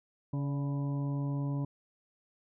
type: harmonic tone with a mistuned harmonic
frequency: 140.7 Hz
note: C#3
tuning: 26 cents sharp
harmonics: 1 / 2 / 3 / 4 / 5 / 6 / 7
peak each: -31 / -37 / -51 / -48 / -56 / -56 / -49 dBFS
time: 0.33-1.65 s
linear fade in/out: 5 ms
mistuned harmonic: 4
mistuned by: +45 cents
effects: none